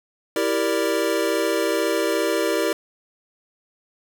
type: chord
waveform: square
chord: E half-diminished seventh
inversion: none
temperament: equal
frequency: 329.6 / 392 / 466.2 / 587.3 Hz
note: E4 / G4 / Bb4 / D5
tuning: 0 / 0 / 0 / 0 cents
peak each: -26 dBFS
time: 0.36-2.73 s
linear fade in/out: 2 ms
effects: none